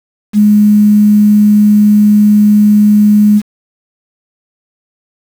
sine tone with quantisation, 208.9 Hz, G#3, 10 cents sharp, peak -3 dBFS, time 0.33-3.42 s, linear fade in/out 50 ms, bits 5, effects none

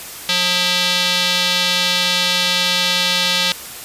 square tone with band-pass filter, 179.5 Hz, F3, 48 cents sharp, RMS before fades -17 dBFS, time 0.29-3.52 s, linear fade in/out 0 ms, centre 3800 Hz, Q 2.3, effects white hiss -32 dBFS RMS until 3.84 s + resampled to 32000 Hz

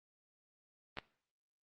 clicks, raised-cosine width 0.3 ms, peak -26 / -23 dBFS, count 2, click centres 0.972 / 0.986 s, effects noise-tail reverb RT60 0.5 s tail -19 dB re dry + Opus 32 kbps

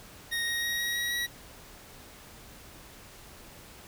25% pulse tone with pitch steps, 1864.7 / 1875.5 / 1886.4 / 1897.3 / 1908.3 / 1919.3 Hz, A#6 / A#6 / A#6 / A#6 / A#6 / B6, 0 / +10 / +20 / +30 / +40 / -50 cents, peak -25 dBFS, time 0.31-1.27 s, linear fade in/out 20 ms, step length 160 ms, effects pink hiss -50 dBFS RMS until 3.87 s

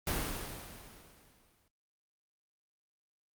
pink noise with exponential decay, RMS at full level -32 dBFS, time 0.07-1.68 s, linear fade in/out 2 ms, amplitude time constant 350 ms, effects Opus 32 kbps

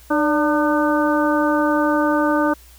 harmonic tone with a mistuned harmonic, 301.9 Hz, D4, 48 cents sharp, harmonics 1 / 2 / 3 / 4 / 5, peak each -18 / -21 / -23 / -24 / -25 dBFS, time 0.1-2.54 s, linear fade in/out 10 ms, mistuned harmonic 2, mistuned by -59 cents, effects added 60 Hz sine -45 dBFS peak until 2.78 s + white hiss -49 dBFS RMS until 2.78 s

